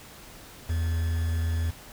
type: tone with quantisation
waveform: triangle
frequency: 82.41 Hz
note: E2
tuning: in tune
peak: -22 dBFS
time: 0.69-1.71 s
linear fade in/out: 10 ms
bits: 7
effects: pink hiss -47 dBFS RMS until 1.92 s